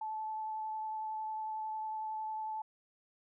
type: tone with vibrato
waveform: sine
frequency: 870 Hz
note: A5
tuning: 20 cents flat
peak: -36 dBFS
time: 0.01-2.62 s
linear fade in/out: 5 ms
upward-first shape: triangle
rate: 11 Hz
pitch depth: 12 cents each way
effects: none